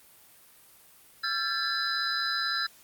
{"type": "tone cluster", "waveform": "sine", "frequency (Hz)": [1353, 1604, 1742, 4022, 4993], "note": ["E6", "G6", "A6", "B7", "D#8"], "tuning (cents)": [45, 39, -18, 31, 5], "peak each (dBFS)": [-33, -34, -34, -32, -34], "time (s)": [1.23, 2.67], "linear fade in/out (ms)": 10, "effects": ["white hiss -56 dBFS RMS until 2.83 s", "Opus 32 kbps"]}